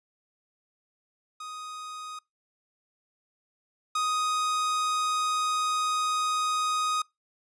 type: tone pair in turn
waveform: 45% pulse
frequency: 1248 / 1248 Hz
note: D#6 / D#6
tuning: +5 / +5 cents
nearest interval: unison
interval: 0 cents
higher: neither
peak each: -37 / -25 dBFS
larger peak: second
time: 1.4-2.19 / 3.95-7.02 s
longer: second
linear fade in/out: 5 ms
effects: noise-tail reverb RT60 0.2 s tail -25 dB re dry + resampled to 22050 Hz